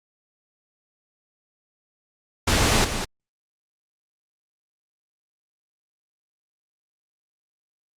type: noise with echo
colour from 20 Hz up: pink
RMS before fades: -19 dBFS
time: 2.47-2.85 s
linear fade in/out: 10 ms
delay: 200 ms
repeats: 1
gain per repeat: -8 dB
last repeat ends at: 3.05 s
effects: low-pass 9000 Hz 12 dB/octave + Opus 48 kbps